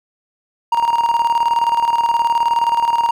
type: tone with tremolo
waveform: triangle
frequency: 936 Hz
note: A#5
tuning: 7 cents sharp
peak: -9 dBFS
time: 0.72-3.11 s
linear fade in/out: 5 ms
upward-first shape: square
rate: 19 Hz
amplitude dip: 60%
effects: none